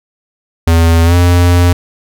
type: tone with pitch glide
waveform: square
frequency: 83 to 87.94 Hz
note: E2 to F2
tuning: +12 to +13 cents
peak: -6 dBFS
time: 0.67-1.73 s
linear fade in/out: 5 ms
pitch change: +101 cents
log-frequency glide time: 1.04-1.15 s
effects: none